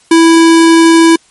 square tone, 329.6 Hz, E4, in tune, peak -3 dBFS, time 0.11-1.16 s, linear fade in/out 5 ms, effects white hiss -47 dBFS RMS until 1.3 s + MP3 48 kbps

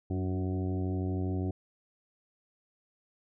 harmonic tone with a mistuned harmonic, 92.5 Hz, F#2, in tune, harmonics 1 / 2 / 3 / 4 / 5 / 6 / 7 / 8, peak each -31 / -37 / -36 / -39 / -50 / -52 / -49 / -48 dBFS, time 0.1-1.51 s, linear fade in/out 5 ms, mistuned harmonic 3, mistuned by +33 cents, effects none

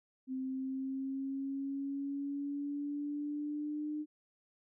sine exponential sweep, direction up, 260.1 to 302.7 Hz, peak -35 dBFS, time 0.27-4.06 s, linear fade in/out 50 ms, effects none

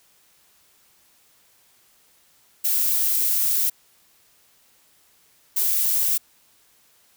violet noise bursts at uneven times, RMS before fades -21 dBFS, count 2, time 2.64-3.7 / 5.56-6.18 s, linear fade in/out 10 ms, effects white hiss -59 dBFS RMS until 7.16 s

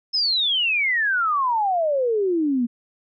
sine exponential sweep, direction down, 5274 to 230 Hz, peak -18 dBFS, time 0.13-2.67 s, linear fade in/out 20 ms, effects none

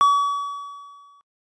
triangle tone with exponential decay, 1137 Hz, C#6, 44 cents sharp, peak -9 dBFS, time 0.01-1.21 s, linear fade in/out 0 ms, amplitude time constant 260 ms, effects noise-tail reverb RT60 0.1 s tail -25 dB re dry + resampled to 22050 Hz

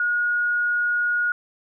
sine tone, 1443 Hz, F#6, 44 cents flat, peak -19 dBFS, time 0-1.32 s, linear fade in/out 2 ms, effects none

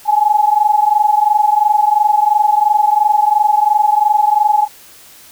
sine tone pair together, 831.1 / 854 Hz, G#5 / G#5, +1 / +48 cents, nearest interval unison, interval 47 cents, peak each -12 dBFS, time 0.05-4.68 s, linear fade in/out 50 ms, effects white hiss -41 dBFS RMS until 5.31 s

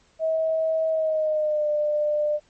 sine tone with pitch glide, 641 to 598.1 Hz, E5 to D5, -49 to +31 cents, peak -20 dBFS, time 0.19-2.4 s, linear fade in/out 50 ms, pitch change -120 cents, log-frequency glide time 0.89-1.67 s, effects pink hiss -61 dBFS RMS until 2.49 s + MP3 32 kbps

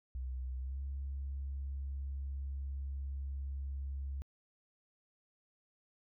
sine tone with pitch glide, 64 to 68.59 Hz, C2 to C#2, -38 to -18 cents, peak -36 dBFS, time 0.15-4.22 s, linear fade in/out 0 ms, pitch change +120 cents, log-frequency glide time 0.58-0.81 s, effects tanh soft clip ceiling -33 dBFS

